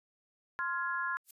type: chord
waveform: sine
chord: F minor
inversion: second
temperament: just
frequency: 1047.7 / 1396.9 / 1676.3 Hz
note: C6 / F6 / Ab6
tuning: +2 / 0 / +16 cents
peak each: -36 dBFS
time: 0.59-1.17 s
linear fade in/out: 0 ms
type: noise with exponential growth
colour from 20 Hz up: violet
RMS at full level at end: -41 dBFS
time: 1.24-1.31 s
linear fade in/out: 5 ms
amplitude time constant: 15 ms
effects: resampled to 32000 Hz